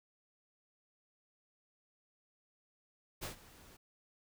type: noise with ADSR envelope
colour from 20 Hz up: pink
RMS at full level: -40 dBFS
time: 3.21-3.77 s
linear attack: 24 ms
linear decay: 120 ms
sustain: -19 dB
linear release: 9 ms
effects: none